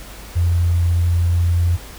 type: tone with sample-and-hold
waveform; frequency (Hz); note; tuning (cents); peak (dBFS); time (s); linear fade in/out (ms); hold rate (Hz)
sine; 86.4; F2; -18; -13; 0.35-1.77; 20; 11025
effects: added 50 Hz sine -37 dBFS peak until 1.98 s + pink hiss -38 dBFS RMS until 1.98 s